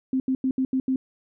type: tone bursts at uneven times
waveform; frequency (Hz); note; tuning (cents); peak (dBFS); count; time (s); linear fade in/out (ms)
sine; 261.6; C4; 0; -20; 6; 0.13-0.2 / 0.28-0.35 / 0.44-0.51 / 0.58-0.65 / 0.73-0.8 / 0.88-0.96; 2
effects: none